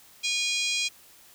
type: harmonic tone with a mistuned harmonic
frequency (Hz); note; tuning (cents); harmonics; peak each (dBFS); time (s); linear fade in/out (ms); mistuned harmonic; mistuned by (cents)
816; G#5; -31; 3 / 4 / 5 / 6 / 7 / 8 / 9 / 10; -29 / -31 / -33 / -35 / -36 / -37 / -38 / -39; 0.23-0.89; 20; 7; -35
effects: white hiss -54 dBFS RMS until 1.34 s